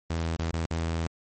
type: tone with dropouts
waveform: sawtooth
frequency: 82.41 Hz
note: E2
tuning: in tune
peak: -23 dBFS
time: 0.1-1.07 s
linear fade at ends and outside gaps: 5 ms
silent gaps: 0.364-0.391 / 0.511-0.531 / 0.658-0.707 s
effects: MP3 32 kbps